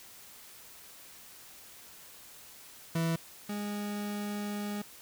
40% pulse tone pair in turn, 164.81 / 206.3 Hz, E3 / G#3, 0 / -11 cents, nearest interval major third, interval 389 cents, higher second, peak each -27 / -33 dBFS, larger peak first, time 2.95-3.16 / 3.49-4.82 s, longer second, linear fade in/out 5 ms, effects white hiss -52 dBFS RMS until 5.01 s

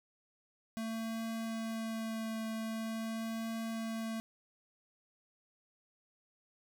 square tone with vibrato, 223.9 Hz, A3, 30 cents sharp, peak -37 dBFS, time 0.77-4.2 s, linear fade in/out 0 ms, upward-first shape triangle, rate 0.44 Hz, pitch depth 15 cents each way, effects none

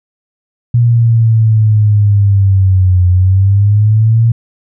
sine linear two-way sweep, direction down then up, 120 to 89.6 to 116.6 Hz, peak -5 dBFS, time 0.74-4.32 s, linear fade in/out 5 ms, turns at 3.08 s, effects none

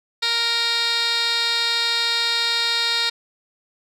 15% pulse tone with band-pass filter, 466.2 Hz, A#4, in tune, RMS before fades -21 dBFS, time 0.22-3.1 s, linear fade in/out 10 ms, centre 3600 Hz, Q 5, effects none

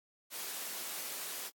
white high-pass noise, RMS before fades -41 dBFS, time 0.3-1.51 s, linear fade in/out 50 ms, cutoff 280 Hz, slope 12 dB/octave, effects AAC 64 kbps

